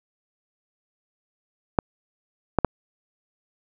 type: clicks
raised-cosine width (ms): 1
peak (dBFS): -3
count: 3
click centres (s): 1.788 / 2.587 / 2.647
effects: none